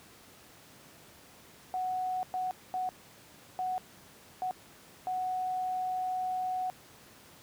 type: tone bursts at uneven times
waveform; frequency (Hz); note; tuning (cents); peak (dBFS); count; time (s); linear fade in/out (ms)
sine; 740; F#5; 0; -30; 6; 1.74-2.23 / 2.34-2.51 / 2.74-2.89 / 3.59-3.78 / 4.42-4.51 / 5.07-6.7; 0
effects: pink hiss -55 dBFS RMS until 7.42 s + high-pass 100 Hz 12 dB/octave